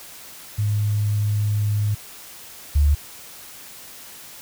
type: tone pair in turn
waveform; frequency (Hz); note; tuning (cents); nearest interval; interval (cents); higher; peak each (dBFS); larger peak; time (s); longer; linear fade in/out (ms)
sine; 104.5 / 72.79; G#2 / D2; +11 / -15; tritone; 626; first; -18 / -13; second; 0.58-1.95 / 2.75-2.95; first; 10
effects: white hiss -41 dBFS RMS until 4.41 s